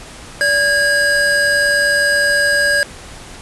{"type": "tone pair together", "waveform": "square", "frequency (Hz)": [578.1, 1635], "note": ["D5", "G#6"], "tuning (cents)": [-27, -28], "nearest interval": "octave + tritone", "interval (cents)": 1799, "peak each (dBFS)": [-20, -13], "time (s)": [0.41, 2.83], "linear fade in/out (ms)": 0, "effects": ["pink hiss -35 dBFS RMS until 3.41 s", "resampled to 24000 Hz"]}